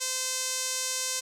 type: tone with band-pass filter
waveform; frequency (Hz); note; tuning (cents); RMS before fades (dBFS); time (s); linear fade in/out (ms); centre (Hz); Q
sawtooth; 516; C5; -24; -31; 0-1.21; 20; 6900; 2
effects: none